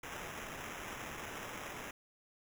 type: noise with sample-and-hold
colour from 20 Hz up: blue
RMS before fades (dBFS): -45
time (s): 0.03-1.91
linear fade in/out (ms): 5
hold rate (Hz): 4410
effects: none